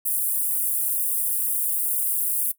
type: high-pass noise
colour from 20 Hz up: pink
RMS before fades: -24 dBFS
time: 0.05-2.52 s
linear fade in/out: 10 ms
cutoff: 9400 Hz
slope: 48 dB/octave
effects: noise-tail reverb RT60 0.1 s tail -17 dB re dry